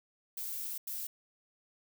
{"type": "noise bursts at uneven times", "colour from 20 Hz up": "violet", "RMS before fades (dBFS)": -39, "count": 2, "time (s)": [[0.37, 0.78], [0.87, 1.07]], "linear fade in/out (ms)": 5, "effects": []}